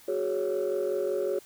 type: chord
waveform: sine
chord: F# suspended second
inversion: none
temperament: equal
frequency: 370 / 415.3 / 554.4 Hz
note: F#4 / G#4 / C#5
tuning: 0 / 0 / 0 cents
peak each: -29 dBFS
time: 0.08-1.39 s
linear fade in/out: 5 ms
effects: tanh soft clip ceiling -21 dBFS + white hiss -54 dBFS RMS until 1.45 s